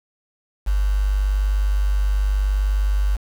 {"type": "tone with quantisation", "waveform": "sine", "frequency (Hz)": 49.59, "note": "G1", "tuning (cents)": 21, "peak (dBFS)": -16, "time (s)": [0.66, 3.17], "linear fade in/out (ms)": 20, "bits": 6, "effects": []}